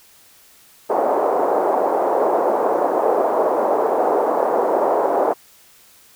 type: band-pass noise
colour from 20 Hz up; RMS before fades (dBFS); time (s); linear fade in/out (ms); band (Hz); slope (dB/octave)
pink; -18; 0.89-5.34; 20; 410 to 880; 24
effects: white hiss -50 dBFS RMS until 6.15 s